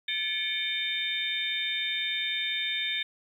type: tone cluster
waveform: sine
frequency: 1734 / 2208 / 2379 / 3075 / 3635 Hz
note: A6 / C#7 / D7 / G7 / A#7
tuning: -26 / -7 / +22 / -34 / -44 cents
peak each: -36 / -36 / -37 / -37 / -30 dBFS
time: 0.08-3.03 s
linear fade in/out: 5 ms
effects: 10-bit